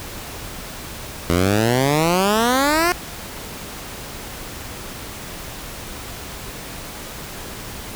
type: exponential sweep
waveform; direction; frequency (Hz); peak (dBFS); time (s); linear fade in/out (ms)
10% pulse; up; 83.2 to 362.5; -7; 1.3-2.92; 0
effects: pink hiss -33 dBFS RMS until 7.95 s